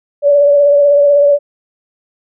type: tone with vibrato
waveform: sine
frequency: 574 Hz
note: D5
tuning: 40 cents flat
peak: -5 dBFS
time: 0.22-1.39 s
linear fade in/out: 50 ms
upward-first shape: triangle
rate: 16 Hz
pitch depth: 32 cents each way
effects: none